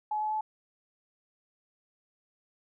sine tone with pitch steps, 850 / 856.4 / 862.9 Hz, G#5 / A5 / A5, +40 / -47 / -34 cents, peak -28 dBFS, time 0.11-0.41 s, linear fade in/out 5 ms, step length 100 ms, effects none

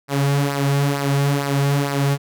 sawtooth tone with flanger, 140.7 Hz, C#3, 26 cents sharp, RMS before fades -19 dBFS, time 0.08-2.18 s, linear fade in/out 50 ms, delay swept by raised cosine 0.29 to 4.09 ms, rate 2.2 Hz, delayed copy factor -0.6, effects none

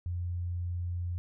sine tone, 87.8 Hz, F2, 10 cents sharp, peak -31 dBFS, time 0.06-1.18 s, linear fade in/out 0 ms, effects none

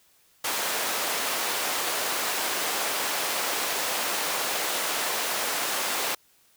pink high-pass noise, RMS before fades -28 dBFS, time 0.44-6.15 s, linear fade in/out 5 ms, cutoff 550 Hz, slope 12 dB/octave, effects white hiss -62 dBFS RMS until 6.56 s

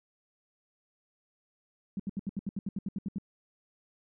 sine tone bursts, 196 Hz, G3, in tune, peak -30 dBFS, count 13, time 1.97-3.184 s, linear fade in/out 2 ms, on 26 ms, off 73 ms, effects none

